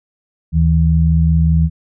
sine tone pair together, 76.17 / 161.4 Hz, D#2 / E3, -36 / -36 cents, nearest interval octave + minor second, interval 1300 cents, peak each -12 dBFS, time 0.52-1.7 s, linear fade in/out 50 ms, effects none

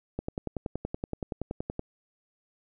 click train, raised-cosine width 2 ms, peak -18 dBFS, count 18, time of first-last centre 0.19-1.794 s, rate 10.6 Hz, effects none

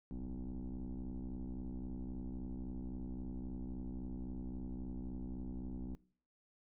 sine tone with frequency modulation, 121.5 Hz, B2, 28 cents flat, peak -38 dBFS, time 0.11-5.95 s, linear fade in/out 0 ms, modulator 63.7 Hz, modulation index 2.7, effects noise-tail reverb RT60 0.5 s tail -22 dB re dry + tanh soft clip ceiling -39 dBFS

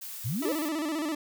blue noise, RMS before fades -40 dBFS, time 0.01-0.69 s, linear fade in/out 10 ms
sine exponential sweep, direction up, 98.3 to 634 Hz, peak -28 dBFS, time 0.24-0.54 s, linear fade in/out 20 ms
40% pulse tone with vibrato, 308.6 Hz, D#4, 14 cents flat, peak -28 dBFS, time 0.42-1.15 s, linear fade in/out 5 ms, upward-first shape square, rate 15 Hz, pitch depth 88 cents each way
effects none

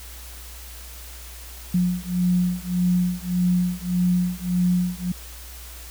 sine beating tone pair, 178.4 / 180.1 Hz, F3 / F#3, +37 / -46 cents, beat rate 1.7 Hz, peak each -22 dBFS, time 1.74-5.12 s, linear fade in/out 5 ms, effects added 60 Hz sine -39 dBFS peak until 5.9 s + white hiss -42 dBFS RMS until 5.9 s

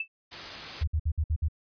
sine tone with exponential decay, 2637 Hz, E7, in tune, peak -25 dBFS, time 0-0.08 s, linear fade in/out 5 ms, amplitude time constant 16 ms
white noise, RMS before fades -38 dBFS, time 0.31-0.84 s, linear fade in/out 20 ms
sine tone bursts, 77.78 Hz, D#2, in tune, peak -23 dBFS, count 6, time 0.81-1.485 s, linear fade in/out 10 ms, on 65 ms, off 57 ms
effects resampled to 11025 Hz

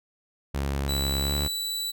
sawtooth tone with pitch glide, 69.3 to 72.24 Hz, C#2 to D2, 0 to -28 cents, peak -22 dBFS, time 0.54-1.48 s, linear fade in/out 10 ms, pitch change +72 cents, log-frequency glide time 1.17-1.37 s
sawtooth tone, 3951 Hz, B7, in tune, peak -25 dBFS, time 0.88-1.92 s, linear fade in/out 20 ms
effects none

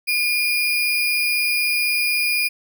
sine tone with sample-and-hold, 2416 Hz, D7, 48 cents sharp, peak -17 dBFS, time 0.07-2.49 s, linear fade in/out 20 ms, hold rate 7350 Hz, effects none

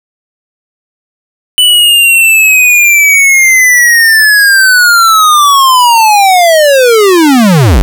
square linear sweep, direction down, 2992 to 37.12 Hz, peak -3 dBFS, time 1.58-7.82 s, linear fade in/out 0 ms, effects none

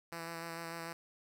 5% pulse tone with vibrato, 166.7 Hz, E3, 20 cents sharp, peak -30 dBFS, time 0.12-0.93 s, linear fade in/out 2 ms, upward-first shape square, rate 6.7 Hz, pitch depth 14 cents each way, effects none

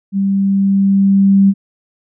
sine tone with level ramp, 196.2 Hz, G3, 2 cents sharp, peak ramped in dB -12 to -5 dBFS, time 0.12-1.54 s, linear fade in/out 50 ms, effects none

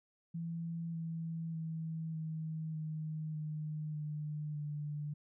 sine tone with pitch steps, 166.7 / 163.93 / 161.21 / 158.53 / 155.9 / 153.31 / 150.76 / 148.26 Hz, E3 / E3 / E3 / D#3 / D#3 / D#3 / D3 / D3, +20 / -9 / -38 / +33 / +4 / -25 / +46 / +17 cents, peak -37 dBFS, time 0.34-5.14 s, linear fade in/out 10 ms, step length 600 ms, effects none

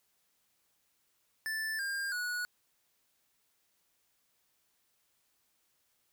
square tone with pitch steps, 1760 / 1604.6 / 1463 Hz, A6 / G6 / F#6, 0 / +40 / -20 cents, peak -34 dBFS, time 1.46-2.45 s, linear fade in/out 0 ms, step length 330 ms, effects white hiss -75 dBFS RMS until 6.12 s

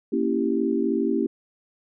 sine chord, A# diminished seventh, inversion none, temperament equal, 233.1 / 277.2 / 329.6 / 392 Hz, A#3 / C#4 / E4 / G4, 0 / 0 / 0 / 0 cents, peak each -26 dBFS, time 0.12-1.27 s, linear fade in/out 10 ms, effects none

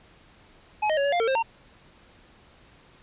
square tone with pitch steps, 848 / 622 / 559 / 566 / 700 / 453.4 / 530 / 914 Hz, G#5 / D#5 / C#5 / C#5 / F5 / A#4 / C5 / A#5, +36 / -1 / +14 / +36 / +4 / -48 / +22 / -34 cents, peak -22 dBFS, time 0.82-1.428 s, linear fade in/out 10 ms, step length 76 ms, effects pink hiss -55 dBFS RMS until 3.02 s + resampled to 8000 Hz

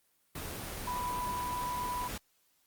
sine tone in noise, 987.8 Hz, B5, in tune, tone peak -33 dBFS, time 0.87-2.08 s, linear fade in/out 5 ms, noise pink, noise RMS -40 dBFS, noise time 0.35-2.18 s, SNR +4 dB, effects white hiss -72 dBFS RMS until 2.66 s + Opus 24 kbps

